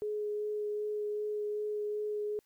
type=tone with vibrato; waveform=sine; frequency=420 Hz; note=G#4; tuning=19 cents sharp; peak=-32 dBFS; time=0.02-2.39 s; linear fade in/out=0 ms; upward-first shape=sine; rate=2.6 Hz; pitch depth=10 cents each way; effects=white hiss -73 dBFS RMS until 2.45 s